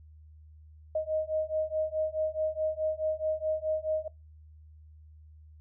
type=beating tone pair; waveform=sine; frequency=622.3 / 627 Hz; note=D#5 / D#5; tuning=0 / +13 cents; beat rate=4.7 Hz; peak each=-31 dBFS; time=0.95-4.08 s; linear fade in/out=5 ms; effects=noise-tail reverb RT60 0.2 s tail -21 dB re dry + added 77 Hz sine -50 dBFS peak until 5.6 s